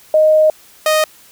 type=tone pair in turn; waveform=sine / sawtooth; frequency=621 / 621 Hz; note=D#5 / D#5; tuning=-3 / -3 cents; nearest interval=unison; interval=0 cents; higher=neither; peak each=-7 dBFS; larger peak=neither; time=0.14-0.5 / 0.86-1.04 s; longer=first; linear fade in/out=2 ms; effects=white hiss -45 dBFS RMS until 1.31 s